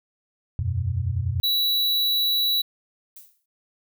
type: chord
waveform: sine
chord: E suspended second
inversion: none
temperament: equal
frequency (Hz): 82.41 / 92.5 / 123.47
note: E2 / F#2 / B2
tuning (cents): 0 / 0 / 0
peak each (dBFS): -29 / -25 / -27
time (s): 0.59-1.4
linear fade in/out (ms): 0
type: tone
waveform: square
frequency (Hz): 3927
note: B7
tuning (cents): -11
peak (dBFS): -20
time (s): 1.43-2.62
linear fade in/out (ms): 10
type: noise with exponential decay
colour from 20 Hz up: violet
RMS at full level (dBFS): -40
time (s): 3.16-3.46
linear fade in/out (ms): 5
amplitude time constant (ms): 64
effects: none